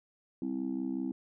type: chord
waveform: sine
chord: C major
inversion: second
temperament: just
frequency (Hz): 196.22 / 261.6 / 327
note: G3 / C4 / E4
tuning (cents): +2 / 0 / -14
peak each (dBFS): -38 / -33 / -36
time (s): 0.42-1.12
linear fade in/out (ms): 2
effects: tanh soft clip ceiling -25 dBFS